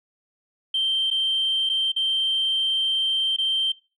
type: tone with dropouts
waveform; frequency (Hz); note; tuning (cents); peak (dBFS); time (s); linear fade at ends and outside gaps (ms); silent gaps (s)
sine; 3136; G7; 0; -19; 0.74-3.72; 5; 1.103-1.111 / 1.692-1.697 / 1.919-1.962 / 3.364-3.384
effects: noise-tail reverb RT60 0.3 s tail -20 dB re dry + tanh soft clip ceiling -16 dBFS